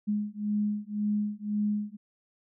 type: beating tone pair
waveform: sine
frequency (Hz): 207.7 / 209.6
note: G#3 / G#3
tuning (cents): 0 / +16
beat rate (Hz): 1.9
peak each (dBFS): -30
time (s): 0.07-1.97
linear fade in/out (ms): 20
effects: none